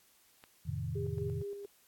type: click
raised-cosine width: 0.3 ms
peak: -35 dBFS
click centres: 0.439 s
type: chord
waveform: sine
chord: F dominant seventh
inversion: none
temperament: equal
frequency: 87.31 / 110 / 130.81 / 155.56 Hz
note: F2 / A2 / C3 / Eb3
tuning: 0 / 0 / 0 / 0 cents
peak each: -40 dBFS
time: 0.65-1.43 s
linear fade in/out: 20 ms
type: tone with tremolo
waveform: sine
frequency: 403.3 Hz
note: G4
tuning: 49 cents sharp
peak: -37 dBFS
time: 0.95-1.66 s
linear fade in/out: 10 ms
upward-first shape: square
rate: 4.3 Hz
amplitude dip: 45%
effects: white hiss -66 dBFS RMS until 1.87 s + AAC 64 kbps